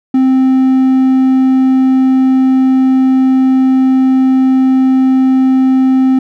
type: tone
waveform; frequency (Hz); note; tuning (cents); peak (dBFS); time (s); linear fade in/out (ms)
triangle; 261.6; C4; 0; -4; 0.14-6.19; 5
effects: none